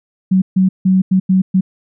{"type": "tone bursts at uneven times", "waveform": "sine", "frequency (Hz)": 187.8, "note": "F#3", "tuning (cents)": 26, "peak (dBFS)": -8, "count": 6, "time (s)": [[0.31, 0.42], [0.56, 0.69], [0.85, 1.02], [1.11, 1.2], [1.29, 1.42], [1.54, 1.61]], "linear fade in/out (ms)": 10, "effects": []}